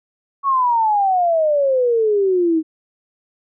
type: exponential sweep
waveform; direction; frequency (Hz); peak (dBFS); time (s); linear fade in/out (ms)
sine; down; 1124 to 311.1; -13; 0.43-2.63; 50
effects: none